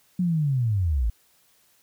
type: linear sweep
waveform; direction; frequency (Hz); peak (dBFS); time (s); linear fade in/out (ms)
sine; down; 185 to 50.2; -20; 0.19-1.1; 5
effects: white hiss -62 dBFS RMS until 1.82 s